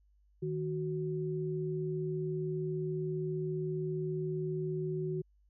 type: tone pair together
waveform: sine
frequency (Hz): 155.9 / 370.8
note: D#3 / F#4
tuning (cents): +4 / +4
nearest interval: octave + minor third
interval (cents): 1500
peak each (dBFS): -35 / -35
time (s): 0.42-5.22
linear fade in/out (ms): 10
effects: added 50 Hz sine -64 dBFS peak until 5.49 s